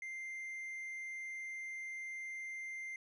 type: tone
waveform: triangle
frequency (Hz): 2093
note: C7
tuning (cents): 0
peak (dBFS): -40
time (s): 0.02-2.96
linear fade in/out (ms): 2
effects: resampled to 24000 Hz